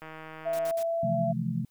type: click train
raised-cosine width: 0.5 ms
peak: -28 dBFS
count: 110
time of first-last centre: 0.02-0.71 s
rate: 158 Hz
type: tone with pitch glide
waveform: sine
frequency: 665 to 672.7 Hz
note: E5 to E5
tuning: +15 to +35 cents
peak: -26 dBFS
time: 0.45-1.33 s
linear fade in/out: 20 ms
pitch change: +20 cents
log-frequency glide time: 0.8-1.17 s
type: noise bursts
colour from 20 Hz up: white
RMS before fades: -44 dBFS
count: 3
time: 0.53-0.83 s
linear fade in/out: 2 ms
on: 60 ms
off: 60 ms
type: chord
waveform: sine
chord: F major seventh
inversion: second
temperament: just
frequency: 130.96 / 163.7 / 174.61 / 218.3 Hz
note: C3 / E3 / F3 / A3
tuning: +2 / -12 / 0 / -13 cents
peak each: -33 dBFS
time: 1.03-1.65 s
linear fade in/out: 5 ms
effects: white hiss -72 dBFS RMS until 1.7 s